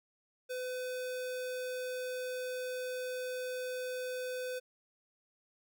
square tone, 505 Hz, B4, 39 cents sharp, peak -37 dBFS, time 0.49-4.6 s, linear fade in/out 20 ms, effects none

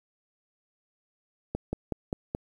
slowing click train, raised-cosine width 2 ms, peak -16 dBFS, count 5, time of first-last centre 1.55-2.349 s, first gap 180 ms, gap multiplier 1.07, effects 9-bit

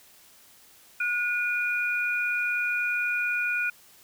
sine tone pair together, 1450 / 2439 Hz, F#6 / D#7, -35 / -35 cents, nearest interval major sixth, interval 900 cents, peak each -27 dBFS, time 1-3.7 s, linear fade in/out 5 ms, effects white hiss -55 dBFS RMS until 4.03 s

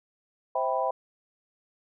sine chord, C major seventh, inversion none, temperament equal with one note detuned, 523.3 / 650.9 / 784 / 987.8 Hz, C5 / E5 / G5 / B5, 0 / -22 / 0 / 0 cents, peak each -30 dBFS, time 0.55-0.91 s, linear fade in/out 5 ms, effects none

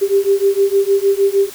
sine beating tone pair, 392 / 398.5 Hz, G4 / G4, 0 / +28 cents, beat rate 6.5 Hz, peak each -14 dBFS, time 0.01-1.5 s, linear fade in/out 20 ms, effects white hiss -35 dBFS RMS until 1.54 s

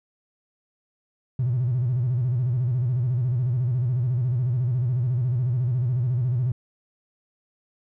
triangle tone with vibrato, 123.7 Hz, B2, 3 cents sharp, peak -17 dBFS, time 1.39-6.52 s, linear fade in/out 5 ms, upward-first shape square, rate 14 Hz, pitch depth 100 cents each way, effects tanh soft clip ceiling -17 dBFS

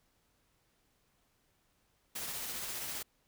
white noise with tremolo, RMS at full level -39 dBFS, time 2.15-3.03 s, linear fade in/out 10 ms, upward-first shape sine, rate 15 Hz, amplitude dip 25%, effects pink hiss -74 dBFS RMS until 3.27 s

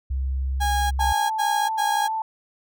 sine tone, 66.3 Hz, C2, 23 cents sharp, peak -22 dBFS, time 0.1-1.13 s, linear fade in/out 10 ms
35% pulse tone bursts, 821 Hz, G#5, 20 cents flat, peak -20 dBFS, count 4, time 0.6-2.083 s, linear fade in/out 20 ms, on 310 ms, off 81 ms
sine tone with vibrato, 880 Hz, A5, in tune, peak -23 dBFS, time 0.99-2.22 s, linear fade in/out 2 ms, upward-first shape sine, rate 4.5 Hz, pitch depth 10 cents each way
effects none

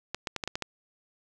clicks, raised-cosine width 0.2 ms, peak -14 dBFS, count 7, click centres 0.146 / 0.272 / 0.363 / 0.438 / 0.476 / 0.555 / 0.623 s, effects none

